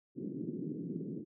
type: band-pass noise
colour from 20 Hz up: white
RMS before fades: -40 dBFS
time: 0.15-1.25 s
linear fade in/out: 50 ms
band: 140 to 370 Hz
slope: 48 dB/octave
effects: none